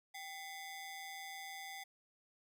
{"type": "ring-modulated tone", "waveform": "sawtooth", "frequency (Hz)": 1400, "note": "F6", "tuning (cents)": 4, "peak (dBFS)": -39, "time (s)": [0.14, 1.84], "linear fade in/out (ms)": 10, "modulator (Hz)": 617, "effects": []}